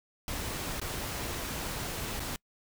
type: noise with dropouts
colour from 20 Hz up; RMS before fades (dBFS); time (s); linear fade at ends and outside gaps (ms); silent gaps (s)
pink; -36; 0.28-2.36; 1; 0.799-0.815 / 2.196-2.202
effects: noise-tail reverb RT60 0.1 s tail -26 dB re dry